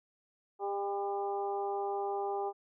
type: harmonic tone with a mistuned harmonic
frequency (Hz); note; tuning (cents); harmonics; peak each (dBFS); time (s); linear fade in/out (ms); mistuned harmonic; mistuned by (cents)
200; G3; +35; 2 / 3 / 4 / 5 / 6; -35 / -46 / -35 / -46 / -47; 0.59-2.53; 50; 3; +16
effects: none